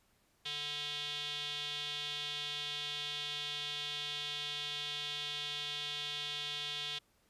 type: tone with band-pass filter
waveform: square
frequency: 146.83 Hz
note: D3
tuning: in tune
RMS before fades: -40 dBFS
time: 0.45-6.99 s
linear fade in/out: 10 ms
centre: 3400 Hz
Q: 5.5
effects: pink hiss -72 dBFS RMS until 7.29 s + resampled to 32000 Hz